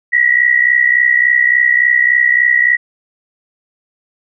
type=tone pair together; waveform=sine; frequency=1898 / 1961.5 Hz; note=A#6 / B6; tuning=+31 / -12 cents; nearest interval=minor second; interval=57 cents; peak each=-11 dBFS; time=0.12-2.77 s; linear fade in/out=20 ms; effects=none